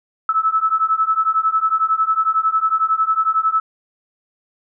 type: beating tone pair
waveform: sine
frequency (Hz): 1300 / 1311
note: E6 / E6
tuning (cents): -24 / -10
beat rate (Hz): 11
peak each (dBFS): -18 / -17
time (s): 0.29-3.6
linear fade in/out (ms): 2
effects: none